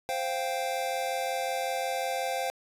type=chord; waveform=square; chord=C suspended fourth; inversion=none; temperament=equal; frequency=523.3 / 698.5 / 784 Hz; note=C5 / F5 / G5; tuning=0 / 0 / 0 cents; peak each=-34 dBFS; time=0.09-2.5 s; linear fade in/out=0 ms; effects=resampled to 32000 Hz + 9-bit